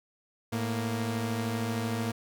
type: tone pair together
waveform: sawtooth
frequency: 110 / 233.1 Hz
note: A2 / A#3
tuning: 0 / 0 cents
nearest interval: octave + minor second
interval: 1300 cents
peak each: -28 dBFS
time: 0.52-2.12 s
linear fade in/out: 10 ms
effects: none